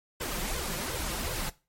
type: noise with flanger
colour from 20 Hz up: pink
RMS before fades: -33 dBFS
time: 0.2-1.5 s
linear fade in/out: 10 ms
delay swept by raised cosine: 1.9 to 5.8 ms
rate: 2.7 Hz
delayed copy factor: +0.85
effects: noise-tail reverb RT60 0.3 s tail -19 dB re dry + MP3 64 kbps